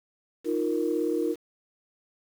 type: chord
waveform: sine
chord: Eb suspended second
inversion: none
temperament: equal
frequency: 311.1 / 349.2 / 466.2 Hz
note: Eb4 / F4 / Bb4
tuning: 0 / 0 / 0 cents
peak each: -28 dBFS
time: 0.44-1.36 s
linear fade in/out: 50 ms
effects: tanh soft clip ceiling -14 dBFS + 8-bit